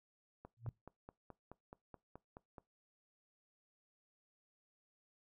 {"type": "click train", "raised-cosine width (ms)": 1, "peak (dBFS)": -37, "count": 11, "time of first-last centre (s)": [0.45, 2.582], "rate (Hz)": 4.69}
{"type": "tone with exponential growth", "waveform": "sine", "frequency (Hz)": 116.54, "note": "A#2", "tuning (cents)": 0, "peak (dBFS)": -35, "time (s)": [0.57, 0.69], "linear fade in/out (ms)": 0, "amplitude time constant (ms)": 25}
{"effects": ["noise-tail reverb RT60 0.2 s tail -22 dB re dry"]}